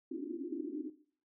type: band-pass noise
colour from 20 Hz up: white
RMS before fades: -40 dBFS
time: 0.11-0.9 s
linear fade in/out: 10 ms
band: 260 to 360 Hz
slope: 96 dB/octave
effects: noise-tail reverb RT60 0.5 s tail -17 dB re dry